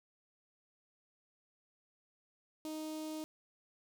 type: tone with notch filter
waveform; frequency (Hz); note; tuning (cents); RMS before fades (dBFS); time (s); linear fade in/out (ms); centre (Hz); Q
sawtooth; 311.1; D#4; 0; -42; 2.65-3.24; 0; 1700; 0.66
effects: none